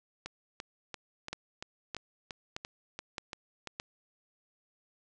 two click trains, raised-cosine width 0.2 ms, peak -22 / -19 dBFS, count 11 / 5, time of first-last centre 0.26-3.673 / 1.33-3.799 s, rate 2.93 / 1.62 Hz, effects resampled to 22050 Hz + 10-bit

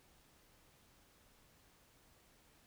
silence, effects pink hiss -68 dBFS RMS until 2.66 s

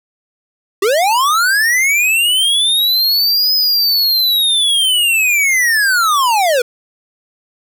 square linear two-way sweep, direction up then down, 370 to 5080 to 465.9 Hz, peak -11 dBFS, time 0.82-6.62 s, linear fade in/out 5 ms, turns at 3.54 s, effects none

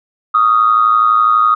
sine tone with amplitude modulation, 1244.5 Hz, D#6, in tune, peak -4 dBFS, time 0.34-1.55 s, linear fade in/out 10 ms, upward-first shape sine, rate 112 Hz, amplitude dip 70%, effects tanh soft clip ceiling 0 dBFS

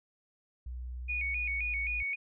sine tone with pitch glide, 61.74 to 56.94 Hz, B1 to A#1, 0 to -40 cents, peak -37 dBFS, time 0.66-2.03 s, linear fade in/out 5 ms, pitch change -140 cents, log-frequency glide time 1.26-1.7 s
sine tone with vibrato, 2341 Hz, D7, 6 cents flat, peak -31 dBFS, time 1.08-2.16 s, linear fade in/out 20 ms, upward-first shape square, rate 3.8 Hz, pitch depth 86 cents each way
effects none

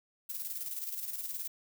violet noise with tremolo, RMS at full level -37 dBFS, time 0.29-1.48 s, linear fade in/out 10 ms, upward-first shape square, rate 19 Hz, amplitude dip 50%, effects none

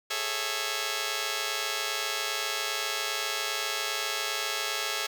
5% pulse chord, A major seventh, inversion third, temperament just, 412.5 / 440 / 550 / 660 Hz, G#4 / A4 / C#5 / E5, -12 / 0 / -14 / +2 cents, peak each -25 dBFS, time 0.1-5.07 s, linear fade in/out 10 ms, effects none

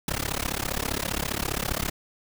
pink noise with amplitude modulation, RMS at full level -25 dBFS, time 0.08-1.9 s, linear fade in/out 2 ms, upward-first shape sine, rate 35 Hz, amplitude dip 100%, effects none

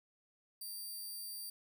5% pulse tone, 4699 Hz, D8, in tune, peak -36 dBFS, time 0.61-1.5 s, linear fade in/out 5 ms, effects none

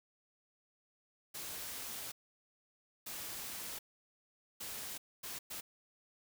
white noise bursts at uneven times, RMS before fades -44 dBFS, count 5, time 1.34-2.12 / 3.06-3.79 / 4.6-4.98 / 5.23-5.39 / 5.5-5.61 s, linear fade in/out 10 ms, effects none

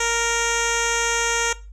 10% pulse tone with low-pass filter, 465.9 Hz, A#4, 1 cent flat, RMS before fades -22 dBFS, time 0-1.53 s, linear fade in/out 5 ms, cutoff 6700 Hz, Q 2.7, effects noise-tail reverb RT60 0.3 s tail -18 dB re dry + added 50 Hz sine -37 dBFS peak until 1.72 s

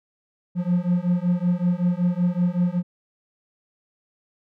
triangle beating tone pair, 174.61 / 179.91 Hz, F3 / F#3, 0 / -48 cents, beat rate 5.3 Hz, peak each -20 dBFS, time 0.55-2.83 s, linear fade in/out 50 ms, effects none

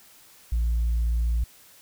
sine tone, 57.6 Hz, A#1, 20 cents flat, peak -19 dBFS, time 0.52-1.44 s, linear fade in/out 5 ms, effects tanh soft clip ceiling -19 dBFS + white hiss -53 dBFS RMS until 1.81 s

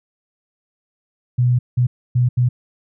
sine tone bursts at uneven times, 123.47 Hz, B2, in tune, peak -12 dBFS, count 4, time 1.38-1.59 / 1.77-1.87 / 2.15-2.29 / 2.37-2.49 s, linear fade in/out 10 ms, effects none

